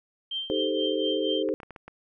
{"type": "tone with tremolo", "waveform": "sine", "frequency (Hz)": 3146, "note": "G7", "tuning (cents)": 6, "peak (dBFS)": -27, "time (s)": [0.31, 1.43], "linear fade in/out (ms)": 5, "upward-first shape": "triangle", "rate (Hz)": 4.2, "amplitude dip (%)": 80}
{"type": "chord", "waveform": "sine", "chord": "A half-diminished seventh", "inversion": "second", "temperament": "equal", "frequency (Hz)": [311.1, 392, 440, 523.3], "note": ["Eb4", "G4", "A4", "C5"], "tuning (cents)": [0, 0, 0, 0], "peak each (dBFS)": -30, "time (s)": [0.5, 1.54], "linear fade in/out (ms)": 0}
{"type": "clicks", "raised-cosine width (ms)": 0.5, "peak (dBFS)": -27, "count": 6, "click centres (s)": [1.489, 1.602, 1.632, 1.707, 1.762, 1.88]}
{"effects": []}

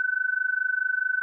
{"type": "tone with amplitude modulation", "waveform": "sine", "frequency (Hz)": 1511, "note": "F#6", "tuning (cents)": 36, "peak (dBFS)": -19, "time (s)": [0, 1.22], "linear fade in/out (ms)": 0, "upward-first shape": "sine", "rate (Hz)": 24.7, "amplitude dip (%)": 90, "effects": []}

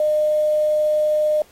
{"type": "tone with quantisation", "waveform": "sine", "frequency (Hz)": 608, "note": "D#5", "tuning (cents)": -40, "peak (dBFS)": -15, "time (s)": [0, 1.42], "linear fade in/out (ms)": 2, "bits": 7, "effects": ["pink hiss -53 dBFS RMS until 1.51 s", "AAC 48 kbps"]}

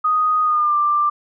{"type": "tone with pitch glide", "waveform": "sine", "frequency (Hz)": [1244.5, 1183.5], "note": ["D#6", "D6"], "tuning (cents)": [0, 13], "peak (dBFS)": -14, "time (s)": [0.04, 1.1], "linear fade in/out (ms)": 10, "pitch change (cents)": -87, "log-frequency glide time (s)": [0.43, 0.76], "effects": []}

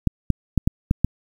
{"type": "clicks", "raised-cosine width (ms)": 5, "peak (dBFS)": -4, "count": 6, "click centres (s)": [0.073, 0.303, 0.577, 0.675, 0.911, 1.046], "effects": ["7-bit"]}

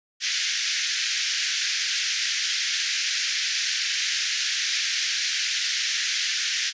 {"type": "band-pass noise", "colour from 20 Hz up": "white", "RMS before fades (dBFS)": -26, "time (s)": [0.2, 6.73], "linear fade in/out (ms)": 50, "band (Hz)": [1600, 6400], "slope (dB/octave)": 48, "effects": ["resampled to 16000 Hz"]}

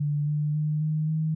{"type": "tone with pitch steps", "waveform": "sine", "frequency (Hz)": [146.83, 149.4, 152.01, 154.67, 157.37], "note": ["D3", "D3", "D#3", "D#3", "D#3"], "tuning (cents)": [0, 30, -40, -10, 20], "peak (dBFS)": -23, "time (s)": [0, 1.35], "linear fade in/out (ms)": 10, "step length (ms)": 270, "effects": []}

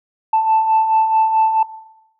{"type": "beating tone pair", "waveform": "sine", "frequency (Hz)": [878, 882.6], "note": ["A5", "A5"], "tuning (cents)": [-4, 5], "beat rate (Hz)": 4.6, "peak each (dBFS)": [-20, -12], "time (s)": [0.33, 1.63], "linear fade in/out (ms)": 5, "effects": ["noise-tail reverb RT60 0.9 s tail -18 dB re dry", "tanh soft clip ceiling -7 dBFS"]}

